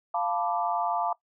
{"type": "chord", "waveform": "sine", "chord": "B half-diminished seventh", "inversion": "second", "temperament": "equal", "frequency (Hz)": [698.5, 880, 987.8, 1174.7], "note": ["F5", "A5", "B5", "D6"], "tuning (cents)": [0, 0, 0, 0], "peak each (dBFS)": [-29, -30, -34, -32], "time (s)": [0.14, 1.13], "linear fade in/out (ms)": 5, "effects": ["noise-tail reverb RT60 0.1 s tail -19 dB re dry"]}